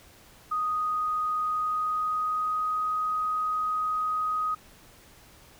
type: tone with pitch glide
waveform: sine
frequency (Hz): 1244.5 to 1253.2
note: D#6 to D#6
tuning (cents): 0 to +12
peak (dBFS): -25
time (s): 0.51-4.55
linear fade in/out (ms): 10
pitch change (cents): +12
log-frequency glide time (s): 1.37-2.86
effects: pink hiss -54 dBFS RMS until 5.59 s